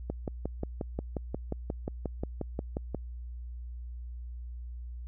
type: click train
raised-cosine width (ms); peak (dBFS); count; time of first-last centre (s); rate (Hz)
2; -19; 17; 0.1-2.947; 5.62
effects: added 60 Hz sine -38 dBFS peak until 5.07 s